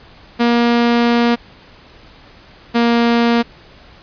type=tone pair in turn; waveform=sawtooth; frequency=236.9 / 234.9 Hz; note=A#3 / A#3; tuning=+28 / +13 cents; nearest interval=unison; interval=15 cents; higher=first; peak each=-7 dBFS; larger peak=neither; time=0.39-1.36 / 2.74-3.43 s; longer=first; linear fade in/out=20 ms; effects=pink hiss -43 dBFS RMS until 4.02 s + resampled to 11025 Hz